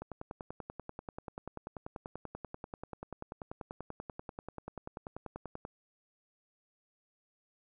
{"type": "click train", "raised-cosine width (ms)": 1, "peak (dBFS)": -27, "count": 59, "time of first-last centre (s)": [0.02, 5.651], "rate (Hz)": 10.3, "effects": []}